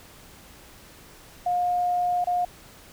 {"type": "tone with dropouts", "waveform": "sine", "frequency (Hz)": 713, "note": "F5", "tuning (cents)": 36, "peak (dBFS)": -21, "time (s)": [1.46, 2.45], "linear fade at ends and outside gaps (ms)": 5, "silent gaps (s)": [2.243, 2.27], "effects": ["pink hiss -49 dBFS RMS until 2.92 s"]}